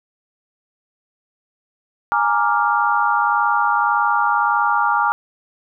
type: chord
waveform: sine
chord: Bb dominant seventh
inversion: third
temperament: equal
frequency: 830.6 / 932.3 / 1174.7 / 1396.9 Hz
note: Ab5 / Bb5 / D6 / F6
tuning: 0 / 0 / 0 / 0 cents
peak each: -20 dBFS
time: 2.12-5.12 s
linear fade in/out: 0 ms
effects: none